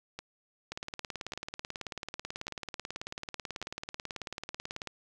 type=two click trains; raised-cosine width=0.2 ms; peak=-20 / -22 dBFS; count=77 / 4; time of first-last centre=0.72-4.873 / 0.19-3.626 s; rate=18.3 / 0.873 Hz; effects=none